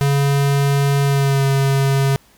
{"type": "tone with pitch glide", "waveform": "square", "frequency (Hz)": [140.3, 137.02], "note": ["C#3", "C#3"], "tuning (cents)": [21, -20], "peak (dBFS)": -14, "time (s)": [0.01, 2.16], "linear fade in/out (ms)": 0, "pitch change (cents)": -41, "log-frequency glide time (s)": [1.03, 1.44], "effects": ["pink hiss -52 dBFS RMS until 2.37 s"]}